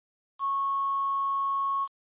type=tone with quantisation; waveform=sine; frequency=1100 Hz; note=C#6; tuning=14 cents flat; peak=-25 dBFS; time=0.39-1.88 s; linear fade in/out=50 ms; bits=8; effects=resampled to 8000 Hz